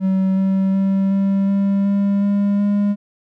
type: tone with pitch steps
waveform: triangle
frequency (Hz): 190.2 / 192.08 / 193.97 / 195.89 / 197.82 / 199.77 / 201.7 / 203.7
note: F#3 / G3 / G3 / G3 / G3 / G3 / G3 / G#3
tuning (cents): +48 / -35 / -18 / -1 / +16 / +33 / +50 / -33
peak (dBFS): -12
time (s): 0-2.96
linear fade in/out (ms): 50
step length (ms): 370
effects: none